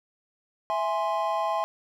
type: chord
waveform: triangle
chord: E augmented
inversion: none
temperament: equal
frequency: 659.3 / 830.6 / 1046.5 Hz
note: E5 / G#5 / B#5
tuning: 0 / 0 / 0 cents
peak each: -27 dBFS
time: 0.7-1.64 s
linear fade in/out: 0 ms
effects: none